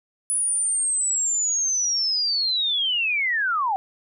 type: linear sweep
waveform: sine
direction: down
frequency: 9956 to 740 Hz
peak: -20 dBFS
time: 0.3-3.76 s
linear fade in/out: 0 ms
effects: none